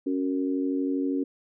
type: harmonic tone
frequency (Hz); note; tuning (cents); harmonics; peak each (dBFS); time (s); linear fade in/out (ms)
92.5; F#2; 0; 3 / 4 / 5; -25 / -32 / -35; 0.06-1.24; 10
effects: none